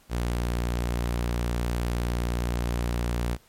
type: tone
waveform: sawtooth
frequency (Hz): 59.4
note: A#1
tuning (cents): +33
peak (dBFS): -21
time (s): 0.09-3.38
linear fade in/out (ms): 50
effects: pink hiss -59 dBFS RMS until 3.48 s + MP3 64 kbps